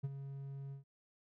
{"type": "tone with ADSR envelope", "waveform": "triangle", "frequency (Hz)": 137.9, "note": "C#3", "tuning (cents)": -9, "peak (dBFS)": -31, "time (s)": [0.03, 0.84], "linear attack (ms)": 16, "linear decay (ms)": 33, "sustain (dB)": -10, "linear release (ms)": 120, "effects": []}